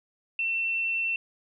sine tone, 2695 Hz, E7, 38 cents sharp, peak -25 dBFS, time 0.39-1.16 s, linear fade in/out 2 ms, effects none

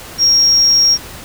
sine tone, 5588 Hz, F8, in tune, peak -6 dBFS, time 0.18-0.98 s, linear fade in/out 50 ms, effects tanh soft clip ceiling -4 dBFS + pink hiss -32 dBFS RMS until 1.24 s

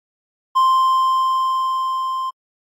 triangle tone with level ramp, 1046.5 Hz, C6, in tune, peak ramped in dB -9 to -19 dBFS, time 0.55-2.31 s, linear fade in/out 20 ms, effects AAC 64 kbps

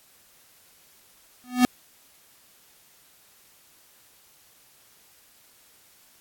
square tone with exponential growth, 248.9 Hz, B3, 14 cents sharp, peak -12 dBFS, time 1.44-1.65 s, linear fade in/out 0 ms, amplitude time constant 44 ms, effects white hiss -57 dBFS RMS until 6.2 s + AAC 64 kbps

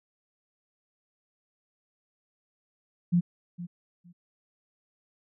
sine tone with echo, 174.61 Hz, F3, in tune, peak -19 dBFS, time 3.12-3.21 s, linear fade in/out 20 ms, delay 460 ms, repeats 2, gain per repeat -15 dB, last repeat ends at 4.13 s, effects none

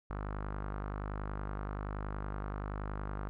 sawtooth tone with low-pass filter, 50.6 Hz, G#1, 44 cents flat, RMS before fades -39 dBFS, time 0.1-3.29 s, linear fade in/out 0 ms, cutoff 1300 Hz, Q 2.8, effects none

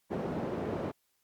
white band-pass noise, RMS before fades -35 dBFS, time 0.1-0.92 s, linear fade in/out 20 ms, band 120 to 450 Hz, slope 12 dB/octave, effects white hiss -75 dBFS RMS until 1.23 s + Opus 48 kbps

